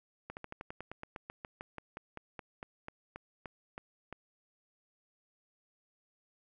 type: slowing click train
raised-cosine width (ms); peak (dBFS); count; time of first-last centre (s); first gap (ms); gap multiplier
0.5; -27; 23; 0.3-4.127; 69; 1.08
effects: none